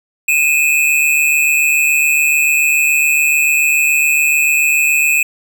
square tone pair together, 2470 / 2617 Hz, D#7 / E7, -13 / -13 cents, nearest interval minor second, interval 100 cents, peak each -14 dBFS, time 0.28-5.23 s, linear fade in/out 5 ms, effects none

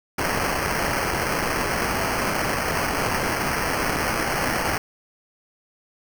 blue noise with sample-and-hold, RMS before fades -24 dBFS, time 0.18-4.78 s, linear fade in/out 5 ms, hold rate 3675 Hz, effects none

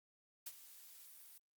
blue noise with ADSR envelope, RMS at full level -44 dBFS, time 0.46-1.38 s, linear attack 8 ms, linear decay 44 ms, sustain -14 dB, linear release 3 ms, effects Opus 48 kbps

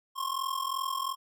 square ring-modulated tone, 1072 Hz, C6, 42 cents sharp, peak -28 dBFS, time 0.15-1.16 s, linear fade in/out 50 ms, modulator 21.4 Hz, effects none

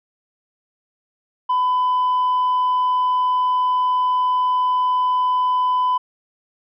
sine tone with tanh clipping, 1003 Hz, B5, 26 cents sharp, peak -16 dBFS, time 1.49-5.98 s, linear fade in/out 10 ms, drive 1 dB, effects none

